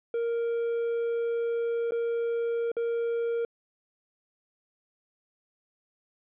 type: tone with dropouts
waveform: triangle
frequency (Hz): 466.2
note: A#4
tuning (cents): 0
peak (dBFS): -24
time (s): 0.14-3.45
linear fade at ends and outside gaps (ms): 2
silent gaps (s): 1.909-1.92 / 2.717-2.767
effects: resampled to 8000 Hz